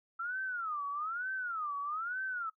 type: tone with vibrato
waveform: sine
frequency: 1323 Hz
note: E6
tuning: 6 cents sharp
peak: -34 dBFS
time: 0.19-2.5 s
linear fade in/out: 10 ms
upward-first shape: sine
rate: 1.1 Hz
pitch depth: 270 cents each way
effects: noise-tail reverb RT60 0.1 s tail -17 dB re dry